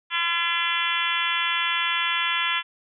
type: harmonic tone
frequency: 340 Hz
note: F4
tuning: 46 cents flat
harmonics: 3 / 4 / 5 / 6 / 7 / 8 / 9 / 10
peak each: -30 / -30 / -30 / -30 / -30 / -30 / -30 / -30 dBFS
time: 0.1-2.63 s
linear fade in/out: 50 ms
effects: none